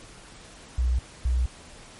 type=tone pair in turn; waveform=sine; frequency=61.74 / 62.01 Hz; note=B1 / B1; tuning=0 / +8 cents; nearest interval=unison; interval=8 cents; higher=second; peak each=-20 dBFS; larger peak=neither; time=0.78-0.99 / 1.25-1.46 s; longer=neither; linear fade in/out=5 ms; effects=pink hiss -47 dBFS RMS until 1.99 s + MP3 48 kbps